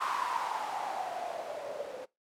violet noise with low-pass filter sweep, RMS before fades -36 dBFS, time 0-2.06 s, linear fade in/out 20 ms, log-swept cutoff 1100 to 510 Hz, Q 7.3, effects noise-tail reverb RT60 0.2 s tail -21 dB re dry

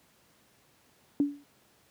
sine tone with exponential decay, 286.7 Hz, D4, 42 cents flat, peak -19 dBFS, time 1.2-1.44 s, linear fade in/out 1 ms, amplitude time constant 52 ms, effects pink hiss -64 dBFS RMS until 1.9 s + high-pass 100 Hz 12 dB/octave

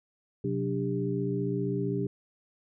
sine tone cluster, 129.3 / 184.6 / 292.7 / 398.1 Hz, C3 / F#3 / D4 / G4, -20 / -4 / -6 / +27 cents, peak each -32 / -33 / -34 / -32 dBFS, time 0.44-2.07 s, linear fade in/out 5 ms, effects none

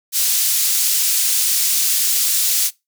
pink high-pass noise, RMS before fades -17 dBFS, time 0.12-2.71 s, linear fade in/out 50 ms, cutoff 5600 Hz, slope 12 dB/octave, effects noise-tail reverb RT60 0.2 s tail -21 dB re dry

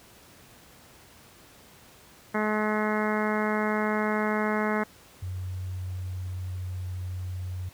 harmonic tone, 213.2 Hz, G#3, 46 cents sharp, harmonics 1 / 2 / 3 / 4 / 5 / 6 / 7 / 8 / 9 / 10, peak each -28 / -31 / -33 / -34 / -35 / -36 / -36 / -37 / -38 / -38 dBFS, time 2.34-4.84 s, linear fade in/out 10 ms
sine tone with pitch glide, 92.2 to 91.35 Hz, F#2 to F#2, -6 to -22 cents, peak -30 dBFS, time 5.22-7.69 s, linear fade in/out 5 ms, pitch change -16 cents, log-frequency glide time 5.43-6.97 s
effects pink hiss -53 dBFS RMS until 7.73 s + high-pass 60 Hz 12 dB/octave

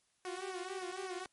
sawtooth tone with flanger, 371.6 Hz, F#4, 7 cents sharp, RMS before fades -42 dBFS, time 0.25-1.26 s, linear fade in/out 0 ms, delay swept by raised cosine 0.25 to 5.85 ms, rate 3.6 Hz, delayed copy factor -0.95, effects white hiss -75 dBFS RMS until 1.32 s + MP3 48 kbps

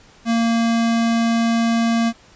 square tone, 230.3 Hz, A#3, 21 cents flat, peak -16 dBFS, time 0.25-2.13 s, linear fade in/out 50 ms, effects pink hiss -49 dBFS RMS until 2.35 s + resampled to 16000 Hz

